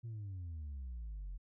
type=exponential sweep; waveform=sine; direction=down; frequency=119.3 to 43.1 Hz; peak=-39 dBFS; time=0.03-1.38 s; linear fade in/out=20 ms; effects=tanh soft clip ceiling -40 dBFS